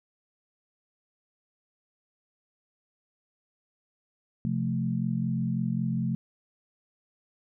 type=chord; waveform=sine; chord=F major; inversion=second; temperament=equal; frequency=130.81 / 174.61 / 220 Hz; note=C3 / F3 / A3; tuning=0 / 0 / 0 cents; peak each=-30 dBFS; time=4.45-6.15 s; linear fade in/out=0 ms; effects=none